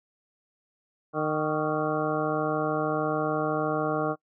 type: harmonic tone with a mistuned harmonic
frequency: 153.6 Hz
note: D#3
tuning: 22 cents flat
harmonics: 1 / 2 / 3 / 4 / 5 / 7 / 8 / 9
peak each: -34 / -31 / -30 / -31 / -33 / -34 / -37 / -36 dBFS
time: 1.13-4.16 s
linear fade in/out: 50 ms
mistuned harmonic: 7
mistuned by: +61 cents
effects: noise-tail reverb RT60 0.1 s tail -24 dB re dry